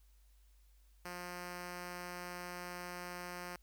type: tone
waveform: 5% pulse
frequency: 177.5 Hz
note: F3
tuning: 28 cents sharp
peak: -32 dBFS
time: 1.05-3.56 s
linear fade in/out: 2 ms
effects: added 50 Hz sine -62 dBFS peak until 3.62 s + white hiss -75 dBFS RMS until 3.62 s